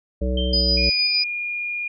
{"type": "harmonic tone", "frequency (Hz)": 63.1, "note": "B1", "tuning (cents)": 38, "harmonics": [1, 3, 5, 7, 9], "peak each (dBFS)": [-21, -28, -32, -31, -29], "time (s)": [0.21, 0.9], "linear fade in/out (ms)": 10}
{"type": "tone with exponential decay", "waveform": "sine", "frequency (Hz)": 3136, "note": "G7", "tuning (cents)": 0, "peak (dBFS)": -24, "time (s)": [0.37, 1.06], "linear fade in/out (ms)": 5, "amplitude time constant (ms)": 150}
{"type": "tone with tremolo", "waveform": "sine", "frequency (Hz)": 4951, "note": "D#8", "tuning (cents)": -9, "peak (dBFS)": -17, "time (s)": [0.53, 1.24], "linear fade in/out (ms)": 5, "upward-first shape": "square", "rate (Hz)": 6.5, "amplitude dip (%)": 25}
{"type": "tone", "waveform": "sine", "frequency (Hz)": 2425, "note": "D#7", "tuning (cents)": -45, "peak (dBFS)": -24, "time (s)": [0.77, 1.88], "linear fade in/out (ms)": 5}
{"effects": []}